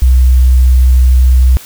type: tone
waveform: sine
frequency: 63.3 Hz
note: B1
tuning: 43 cents sharp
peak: -3 dBFS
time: 0.02-1.57 s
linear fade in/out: 0 ms
effects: white hiss -33 dBFS RMS until 1.65 s